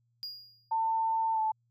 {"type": "tone with exponential decay", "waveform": "triangle", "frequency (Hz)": 4849, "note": "D#8", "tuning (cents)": -45, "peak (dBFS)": -33, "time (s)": [0.23, 0.74], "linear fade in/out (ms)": 0, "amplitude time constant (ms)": 110}
{"type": "tone with pitch glide", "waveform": "sine", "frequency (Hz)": [896, 874], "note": ["A5", "A5"], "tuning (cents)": [31, -12], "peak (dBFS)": -26, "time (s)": [0.71, 1.52], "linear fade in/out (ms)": 10, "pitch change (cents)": -43, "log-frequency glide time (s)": [1.33, 1.4]}
{"effects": ["added 118 Hz sine -70 dBFS peak until 1.7 s"]}